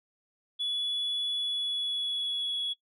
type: tone with pitch glide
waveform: sine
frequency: 3411 to 3366 Hz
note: G#7 to G#7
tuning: +46 to +23 cents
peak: -27 dBFS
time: 0.59-2.74 s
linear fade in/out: 20 ms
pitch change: -23 cents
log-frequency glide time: 1.33-2.62 s
effects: noise-tail reverb RT60 0.1 s tail -21 dB re dry + tanh soft clip ceiling -26 dBFS